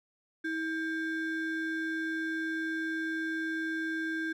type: ring-modulated tone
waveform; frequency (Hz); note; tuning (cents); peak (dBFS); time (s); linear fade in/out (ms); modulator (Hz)
triangle; 956; A#5; +43; -26; 0.44-4.33; 10; 634
effects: none